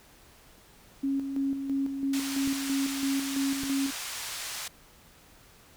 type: tone with tremolo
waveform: sine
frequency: 274 Hz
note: C#4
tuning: 20 cents flat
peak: -25 dBFS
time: 1.03-3.91 s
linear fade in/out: 10 ms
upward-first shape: square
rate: 3 Hz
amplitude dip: 50%
type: band-pass noise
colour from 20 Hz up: white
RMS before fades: -37 dBFS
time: 2.13-4.68 s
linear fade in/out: 5 ms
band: 820 to 8100 Hz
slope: 12 dB/octave
type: clicks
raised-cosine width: 3 ms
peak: -26 dBFS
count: 2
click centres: 2.475 / 3.635 s
effects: pink hiss -56 dBFS RMS until 5.76 s